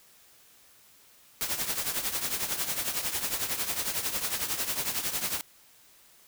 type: noise with tremolo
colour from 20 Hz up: white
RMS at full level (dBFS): -28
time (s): 1.41-5.41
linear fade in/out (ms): 0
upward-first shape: triangle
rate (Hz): 11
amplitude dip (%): 75
effects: white hiss -58 dBFS RMS until 6.27 s

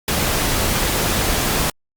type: noise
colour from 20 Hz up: pink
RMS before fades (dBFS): -19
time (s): 0.08-1.7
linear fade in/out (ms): 2
effects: Opus 48 kbps

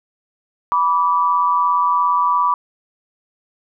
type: tone pair together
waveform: sine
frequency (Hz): 982.8 / 1160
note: B5 / D6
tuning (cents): -9 / -22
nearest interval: minor third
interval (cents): 287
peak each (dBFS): -16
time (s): 0.72-2.54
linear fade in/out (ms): 0
effects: none

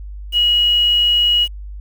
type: tone with quantisation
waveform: sine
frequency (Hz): 2903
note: F#7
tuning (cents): -34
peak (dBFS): -11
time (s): 0.32-1.48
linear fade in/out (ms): 50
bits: 6
effects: added 50 Hz sine -28 dBFS peak until 1.8 s

